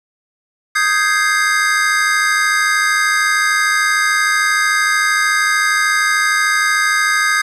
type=chord; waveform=square; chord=Ab major seventh; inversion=second; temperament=equal; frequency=1244.5 / 1568 / 1661.2 / 2093 Hz; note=Eb6 / G6 / Ab6 / C7; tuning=0 / 0 / 0 / 0 cents; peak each=-19 dBFS; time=0.75-7.42 s; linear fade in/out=10 ms; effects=low-pass 10000 Hz 12 dB/octave + 8-bit